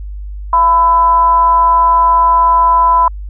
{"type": "tone with frequency modulation", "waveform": "sine", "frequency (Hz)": 1002, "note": "B5", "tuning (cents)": 25, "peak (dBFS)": -6, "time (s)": [0.53, 3.08], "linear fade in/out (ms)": 2, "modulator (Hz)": 321, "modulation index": 0.33, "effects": ["added 50 Hz sine -22 dBFS peak until 3.29 s"]}